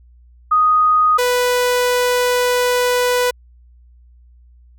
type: tone pair in turn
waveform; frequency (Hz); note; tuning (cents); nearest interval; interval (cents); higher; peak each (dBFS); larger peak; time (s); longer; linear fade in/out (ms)
sine / sawtooth; 1244.5 / 493.9; D#6 / B4; 0 / 0; octave + major third; 1600; first; -10; neither; 0.51-1.18 / 1.18-3.31; second; 10
effects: added 60 Hz sine -44 dBFS peak until 4.78 s